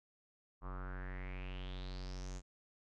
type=tone with low-pass filter sweep; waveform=square; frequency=46.25 Hz; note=F#1; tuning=in tune; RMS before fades=-44 dBFS; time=0.61-2.42 s; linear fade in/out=50 ms; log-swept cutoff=1100 to 7100 Hz; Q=5.7; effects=none